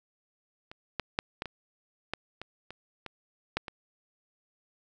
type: clicks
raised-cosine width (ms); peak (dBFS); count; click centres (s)
0.3; -28 / -14 / -10 / -17 / -22 / -15 / -23 / -26 / -23 / -12 / -22; 11; 0.715 / 0.997 / 1.189 / 1.421 / 1.457 / 2.136 / 2.416 / 2.706 / 3.063 / 3.57 / 3.682
effects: none